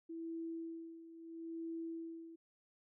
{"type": "tone with tremolo", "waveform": "sine", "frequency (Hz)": 329.6, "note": "E4", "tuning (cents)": 0, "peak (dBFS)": -40, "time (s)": [0.09, 2.36], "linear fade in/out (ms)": 10, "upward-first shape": "sine", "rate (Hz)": 0.75, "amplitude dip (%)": 75, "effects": []}